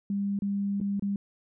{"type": "tone with dropouts", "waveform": "sine", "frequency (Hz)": 200.1, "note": "G3", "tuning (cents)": 36, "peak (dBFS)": -26, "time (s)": [0.1, 1.16], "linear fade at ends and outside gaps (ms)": 2, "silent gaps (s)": [[0.39, 0.421], [0.802, 0.812], [0.996, 1.023]], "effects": []}